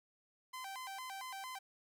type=tone with vibrato; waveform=sawtooth; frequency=894 Hz; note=A5; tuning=27 cents sharp; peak=-40 dBFS; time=0.53-1.59 s; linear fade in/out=10 ms; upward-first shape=square; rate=4.4 Hz; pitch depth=240 cents each way; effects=none